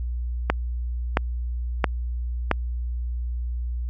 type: click train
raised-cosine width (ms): 0.5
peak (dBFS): -3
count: 4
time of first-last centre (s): 0.5-2.513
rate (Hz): 1.49
effects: added 60 Hz sine -25 dBFS peak until 3.89 s